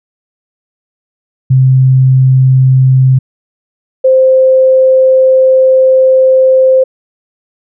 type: tone pair in turn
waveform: sine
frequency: 130.81 / 522.2 Hz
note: C3 / C5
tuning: 0 / -3 cents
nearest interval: 2 octaves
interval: 2397 cents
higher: second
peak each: -3 dBFS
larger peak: neither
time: 1.5-3.19 / 4.04-6.84 s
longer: second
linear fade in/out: 10 ms
effects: none